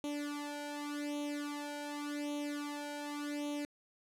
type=tone with flanger; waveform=sawtooth; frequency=292 Hz; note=D4; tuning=10 cents flat; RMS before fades=-40 dBFS; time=0.04-3.65 s; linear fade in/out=0 ms; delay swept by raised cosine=0.3 to 1.3 ms; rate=0.87 Hz; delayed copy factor=+0.9; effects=low-pass 12000 Hz 12 dB/octave